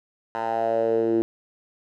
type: tone with band-pass filter sweep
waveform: 10% pulse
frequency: 113.9 Hz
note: A#2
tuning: 40 cents flat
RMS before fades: -23 dBFS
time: 0.35-1.22 s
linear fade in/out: 0 ms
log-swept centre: 1000 to 320 Hz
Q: 4.7
effects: none